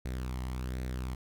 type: tone with flanger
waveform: sawtooth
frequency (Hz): 63.3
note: B1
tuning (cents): +43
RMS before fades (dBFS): -36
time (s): 0.05-1.15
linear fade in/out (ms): 5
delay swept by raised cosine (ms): 0.49 to 1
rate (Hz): 1.3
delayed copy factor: +0.5
effects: none